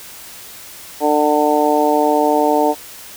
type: harmonic tone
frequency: 149.4 Hz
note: D3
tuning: 30 cents sharp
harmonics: 2 / 3 / 4 / 5 / 6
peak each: -18 / -18 / -18 / -18 / -18 dBFS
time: 1-2.75 s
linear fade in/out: 50 ms
effects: white hiss -36 dBFS RMS until 3.16 s